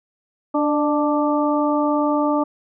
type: harmonic tone with a mistuned harmonic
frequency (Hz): 293.7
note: D4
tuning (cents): 0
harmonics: 1 / 2 / 3 / 4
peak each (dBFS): -19 / -22 / -24 / -25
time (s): 0.54-2.44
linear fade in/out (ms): 10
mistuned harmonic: 2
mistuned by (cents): +34
effects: none